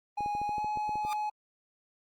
triangle tone with pitch glide, 828 to 845.4 Hz, G#5 to G#5, -5 to +31 cents, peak -28 dBFS, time 0.17-1.3 s, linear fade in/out 10 ms, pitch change +36 cents, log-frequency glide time 0.46-0.61 s
clicks, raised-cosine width 2 ms, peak -29 dBFS, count 11, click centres 0.207 / 0.261 / 0.351 / 0.416 / 0.493 / 0.582 / 0.645 / 0.773 / 0.893 / 0.956 / 1.05 s
sawtooth tone with exponential growth, 1200 Hz, D6, 37 cents sharp, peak -29 dBFS, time 1-1.13 s, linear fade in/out 0 ms, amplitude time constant 28 ms
effects Opus 24 kbps

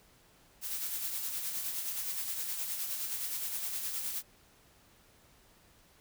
blue noise with tremolo, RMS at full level -35 dBFS, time 0.61-4.23 s, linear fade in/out 50 ms, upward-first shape sine, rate 9.6 Hz, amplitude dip 40%, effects pink hiss -63 dBFS RMS until 6 s

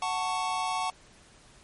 square chord, F# minor, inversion none, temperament just, 740 / 888 / 1110 Hz, F#5 / A5 / C#6, 0 / +16 / +2 cents, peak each -33 dBFS, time 0.02-0.9 s, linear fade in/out 2 ms, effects pink hiss -56 dBFS RMS until 1.63 s + MP3 48 kbps

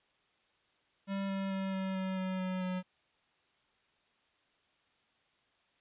square tone with pitch steps, 196 / 194.2 / 192.41 / 190.64 / 188.89 / 187.15 / 185.43 / 183.72 Hz, G3 / G3 / G3 / G3 / F#3 / F#3 / F#3 / F#3, 0 / -16 / -32 / -48 / +36 / +20 / +4 / -12 cents, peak -34 dBFS, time 1.07-2.83 s, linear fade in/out 50 ms, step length 220 ms, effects white hiss -72 dBFS RMS until 5.8 s + resampled to 8000 Hz

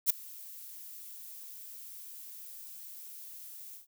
violet noise with ADSR envelope, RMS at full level -23 dBFS, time 0.06-3.87 s, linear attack 40 ms, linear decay 7 ms, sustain -24 dB, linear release 130 ms, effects none

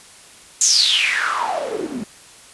white noise with band-pass filter sweep, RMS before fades -19 dBFS, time 0.61-2.04 s, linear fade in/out 2 ms, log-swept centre 7100 to 210 Hz, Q 9, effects white hiss -44 dBFS RMS until 2.53 s + resampled to 24000 Hz

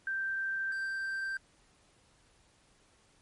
sine / triangle tone pair in turn, 1568 / 1568 Hz, G6 / G6, 0 / 0 cents, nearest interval unison, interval 0 cents, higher neither, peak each -31 / -31 dBFS, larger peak neither, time 0.07-0.72 / 0.72-1.37 s, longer neither, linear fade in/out 2 ms, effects pink hiss -66 dBFS RMS until 3.21 s + MP3 48 kbps

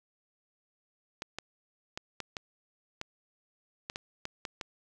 clicks, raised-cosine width 0.2 ms, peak -19 dBFS, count 11, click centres 1.221 / 1.386 / 1.975 / 2.203 / 2.368 / 3.014 / 3.899 / 3.959 / 4.254 / 4.452 / 4.612 s, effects none

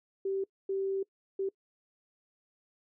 sine tone bursts at uneven times, 388.2 Hz, G4, 17 cents flat, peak -29 dBFS, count 3, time 0.25-0.44 / 0.69-1.03 / 1.39-1.49 s, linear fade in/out 5 ms, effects noise-tail reverb RT60 0.1 s tail -23 dB re dry

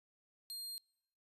sawtooth tone, 4200 Hz, C8, 6 cents sharp, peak -40 dBFS, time 0.5-0.78 s, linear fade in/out 0 ms, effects noise-tail reverb RT60 0.7 s tail -26 dB re dry + resampled to 32000 Hz

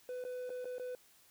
triangle tone with dropouts, 500 Hz, B4, 21 cents sharp, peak -37 dBFS, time 0.09-0.95 s, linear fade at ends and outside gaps 1 ms, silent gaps 0.24-0.25 / 0.494-0.502 / 0.645-0.654 / 0.783-0.797 s, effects white hiss -65 dBFS RMS until 1.3 s

